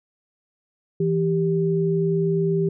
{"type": "tone pair together", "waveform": "sine", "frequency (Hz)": [164.81, 393.1], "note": ["E3", "G4"], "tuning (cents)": [0, 5], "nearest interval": "octave + minor third", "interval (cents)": 1505, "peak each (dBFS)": -21, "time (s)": [1, 2.69], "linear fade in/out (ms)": 5, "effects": []}